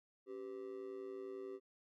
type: tone with amplitude modulation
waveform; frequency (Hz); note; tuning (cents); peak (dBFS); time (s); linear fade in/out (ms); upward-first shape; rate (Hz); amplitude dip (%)
triangle; 388.9; G4; -14; -39; 0.26-1.6; 50; sine; 111; 80
effects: none